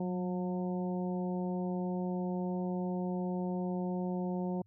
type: harmonic tone with a mistuned harmonic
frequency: 180.1 Hz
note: F#3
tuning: 46 cents flat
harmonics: 1 / 2 / 3 / 4 / 5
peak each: -33 / -39 / -43 / -45 / -47 dBFS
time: 0-4.62 s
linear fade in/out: 5 ms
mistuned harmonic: 1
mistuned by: +28 cents
effects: added 102 Hz sine -62 dBFS peak until 4.66 s